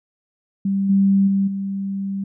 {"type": "tone with level steps", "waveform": "sine", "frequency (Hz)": 196, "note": "G3", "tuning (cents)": 0, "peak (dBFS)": [-17, -12, -15, -22], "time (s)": [0.65, 2.24], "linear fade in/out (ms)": 5, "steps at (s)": [0.89, 1.27, 1.47], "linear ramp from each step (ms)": 10, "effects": []}